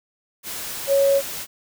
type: tone in noise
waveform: sine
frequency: 554.4 Hz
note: C#5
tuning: in tune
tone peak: -14 dBFS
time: 0.87-1.22 s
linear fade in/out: 50 ms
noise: white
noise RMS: -31 dBFS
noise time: 0.43-1.47 s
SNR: +14 dB
effects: none